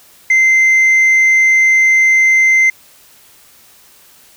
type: tone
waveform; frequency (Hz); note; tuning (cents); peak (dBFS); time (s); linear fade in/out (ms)
sine; 2077; C7; -13; -4; 0.3-2.7; 5
effects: tanh soft clip ceiling -6 dBFS + white hiss -45 dBFS RMS until 4.36 s